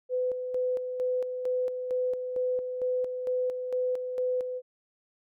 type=tone with tremolo; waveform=sine; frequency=504 Hz; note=B4; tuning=35 cents sharp; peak=-25 dBFS; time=0.09-4.62 s; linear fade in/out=50 ms; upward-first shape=square; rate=2.2 Hz; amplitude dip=50%; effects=none